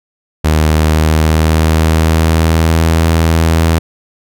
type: tone with pitch glide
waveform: sawtooth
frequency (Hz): 77.78 to 81.65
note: D#2 to E2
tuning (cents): 0 to -16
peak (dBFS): -4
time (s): 0.44-3.79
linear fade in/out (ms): 10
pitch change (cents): +84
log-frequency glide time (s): 0.7-2.87
effects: none